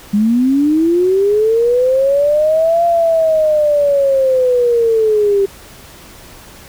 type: linear two-way sweep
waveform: sine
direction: up then down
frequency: 200.3 to 688 to 390 Hz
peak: -9 dBFS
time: 0.13-5.46 s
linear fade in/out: 10 ms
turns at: 2.85 s
effects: pink hiss -38 dBFS RMS until 6.68 s